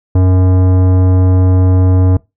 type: tone with tanh clipping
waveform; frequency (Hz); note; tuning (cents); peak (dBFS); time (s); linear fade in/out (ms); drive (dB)
sine; 92.5; F#2; 0; -8; 0.15-2.17; 5; 16
effects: noise-tail reverb RT60 0.2 s tail -21 dB re dry